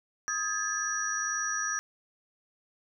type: tone cluster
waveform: sine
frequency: 1256 / 1621 / 1723 / 5800 Hz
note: D#6 / G#6 / A6 / F#8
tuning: +16 / -42 / -37 / -35 cents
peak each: -35 / -35 / -36 / -32 dBFS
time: 0.28-1.79 s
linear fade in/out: 0 ms
effects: none